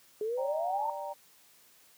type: exponential sweep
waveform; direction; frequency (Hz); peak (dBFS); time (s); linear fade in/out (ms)
sine; up; 415.3 to 932.3; -30; 0.21-0.9; 2
type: chord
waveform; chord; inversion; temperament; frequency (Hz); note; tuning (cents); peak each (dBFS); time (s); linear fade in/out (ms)
sine; G minor; second; equal; 587.3 / 784 / 932.3; D5 / G5 / Bb5; 0 / 0 / 0; -39 / -41 / -40; 0.37-1.14; 20
effects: white hiss -61 dBFS RMS until 1.97 s + high-pass 100 Hz 12 dB/octave